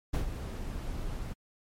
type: noise with ADSR envelope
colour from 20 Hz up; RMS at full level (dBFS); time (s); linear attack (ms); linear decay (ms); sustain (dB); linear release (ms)
brown; -27; 0.13-1.34; 12; 110; -9; 22
effects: MP3 64 kbps